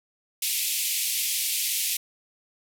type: band-pass noise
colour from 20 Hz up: white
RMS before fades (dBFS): -27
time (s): 0.42-1.97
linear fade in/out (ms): 5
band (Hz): 2200 to 15000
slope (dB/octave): 48
effects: none